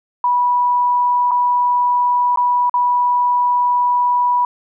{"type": "tone with dropouts", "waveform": "sine", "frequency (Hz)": 979, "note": "B5", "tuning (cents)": -15, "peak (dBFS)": -12, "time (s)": [0.24, 4.45], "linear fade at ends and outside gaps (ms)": 2, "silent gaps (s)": [[1.31, 1.315], [2.36, 2.373], [2.696, 2.74]], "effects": []}